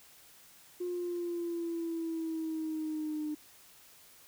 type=exponential sweep; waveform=sine; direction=down; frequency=357.2 to 301.5 Hz; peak=-32 dBFS; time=0.8-3.35 s; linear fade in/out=10 ms; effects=tanh soft clip ceiling -28 dBFS + white hiss -58 dBFS RMS until 4.27 s